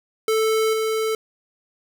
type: tone with level steps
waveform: square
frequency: 440 Hz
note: A4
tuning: in tune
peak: -18 / -21 dBFS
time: 0.28-1.15 s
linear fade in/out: 2 ms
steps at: 0.73 s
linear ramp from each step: 5 ms
effects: none